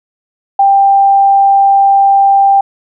sine tone, 790 Hz, G5, 13 cents sharp, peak -4 dBFS, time 0.59-2.61 s, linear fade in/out 5 ms, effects none

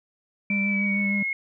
triangle tone with vibrato, 200.7 Hz, G3, 41 cents sharp, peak -22 dBFS, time 0.5-1.23 s, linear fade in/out 5 ms, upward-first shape sine, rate 6.5 Hz, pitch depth 20 cents each way
sine tone with pitch glide, 2334 to 2165 Hz, D7 to C#7, -11 to -41 cents, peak -24 dBFS, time 0.5-1.33 s, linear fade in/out 2 ms, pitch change -130 cents, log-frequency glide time 0.64-1.16 s
effects none

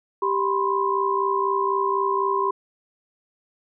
sine tone cluster, 392.1 / 994 / 1058 Hz, G4 / B5 / C6, 0 / +11 / +19 cents, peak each -24 dBFS, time 0.22-2.51 s, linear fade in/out 5 ms, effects none

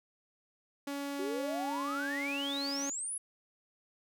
sawtooth tone with pitch glide, 281.8 to 278.9 Hz, C#4 to C#4, +29 to +11 cents, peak -32 dBFS, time 0.87-2.9 s, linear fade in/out 5 ms, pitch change -18 cents, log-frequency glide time 2.15-2.68 s
sine exponential sweep, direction up, 361.9 to 10970 Hz, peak -35 dBFS, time 1.19-3.18 s, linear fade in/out 5 ms
effects none

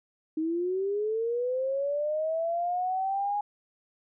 sine linear sweep, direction up, 310 to 830 Hz, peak -26 dBFS, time 0.37-3.41 s, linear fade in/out 5 ms, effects none

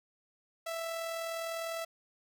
sawtooth tone with amplitude modulation, 661 Hz, E5, 5 cents sharp, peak -30 dBFS, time 0.66-1.85 s, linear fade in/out 10 ms, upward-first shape sine, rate 39.9 Hz, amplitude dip 35%, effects none

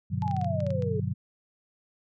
sine chord, G major seventh, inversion none, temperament just, 98 / 122.5 / 147 / 183.75 Hz, G2 / B2 / D3 / F#3, 0 / -14 / +2 / -12 cents, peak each -31 / -32 / -33 / -33 dBFS, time 0.1-1.14 s, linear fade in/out 20 ms
sine exponential sweep, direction down, 878 to 415.3 Hz, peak -30 dBFS, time 0.22-1 s, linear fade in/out 5 ms
clicks, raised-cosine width 0.2 ms, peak -28 dBFS, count 10, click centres 0.221 / 0.279 / 0.312 / 0.366 / 0.414 / 0.445 / 0.604 / 0.666 / 0.705 / 0.823 s
effects none

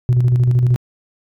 sine tone with tremolo, 123.47 Hz, B2, in tune, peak -7 dBFS, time 0.09-0.76 s, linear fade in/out 0 ms, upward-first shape square, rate 13 Hz, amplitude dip 45%, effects tanh soft clip ceiling -8 dBFS

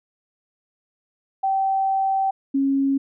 sine tone pair in turn, 774 / 273.7 Hz, G5 / C#4, -22 / -22 cents, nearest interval octave + tritone, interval 1800 cents, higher first, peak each -18 / -17 dBFS, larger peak second, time 1.43-2.31 / 2.54-2.98 s, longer first, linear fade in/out 10 ms, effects none

